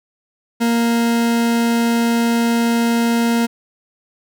40% pulse tone, 233.1 Hz, A#3, in tune, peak -13 dBFS, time 0.6-3.47 s, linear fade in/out 20 ms, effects none

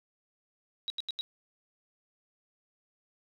sine tone bursts, 3854 Hz, B7, 43 cents flat, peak -31 dBFS, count 4, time 0.88-1.21 s, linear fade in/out 0 ms, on 21 ms, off 82 ms, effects none

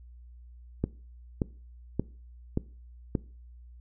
click train, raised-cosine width 3 ms, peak -13 dBFS, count 5, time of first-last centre 0.84-3.152 s, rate 1.73 Hz, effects noise-tail reverb RT60 0.4 s tail -21 dB re dry + added 60 Hz sine -47 dBFS peak until 3.8 s

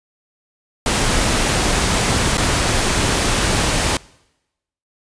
pink noise with dropouts, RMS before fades -17 dBFS, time 0.86-3.97 s, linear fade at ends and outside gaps 2 ms, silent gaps 2.372-2.379 s, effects noise-tail reverb RT60 0.9 s tail -23 dB re dry + resampled to 22050 Hz

